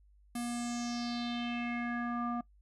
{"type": "tone with low-pass filter sweep", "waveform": "square", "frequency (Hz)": 239, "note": "A#3", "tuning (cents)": 43, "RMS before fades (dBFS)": -36, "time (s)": [0.35, 2.41], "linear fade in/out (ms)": 5, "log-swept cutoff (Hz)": [11000, 1000], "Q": 4.3, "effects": ["noise-tail reverb RT60 0.1 s tail -21 dB re dry", "added 50 Hz sine -60 dBFS peak until 2.61 s"]}